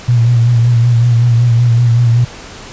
sine tone with vibrato, 118.6 Hz, A#2, 30 cents sharp, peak -6 dBFS, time 0.08-2.25 s, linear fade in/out 10 ms, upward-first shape sine, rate 5.3 Hz, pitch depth 44 cents each way, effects pink hiss -31 dBFS RMS until 2.72 s + resampled to 16000 Hz

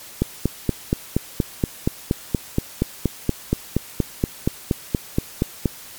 click train, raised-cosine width 3 ms, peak -4 dBFS, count 24, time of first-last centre 0.22-5.657 s, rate 4.23 Hz, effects white hiss -40 dBFS RMS until 5.98 s + MP3 96 kbps

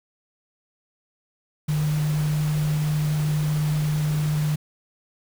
sine tone in noise, 151.4 Hz, D#3, 47 cents flat, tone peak -20 dBFS, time 1.68-4.56 s, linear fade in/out 10 ms, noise pink, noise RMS -36 dBFS, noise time 1.68-4.56 s, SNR +13 dB, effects none

